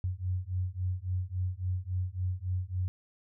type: beating tone pair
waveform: sine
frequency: 90 / 93.6 Hz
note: F#2 / F#2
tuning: -47 / +20 cents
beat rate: 3.6 Hz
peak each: -33 / -33 dBFS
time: 0.04-2.88 s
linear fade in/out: 0 ms
effects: none